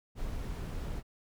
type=noise; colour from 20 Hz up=brown; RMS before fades=-37 dBFS; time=0.15-1.03 s; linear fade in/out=50 ms; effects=none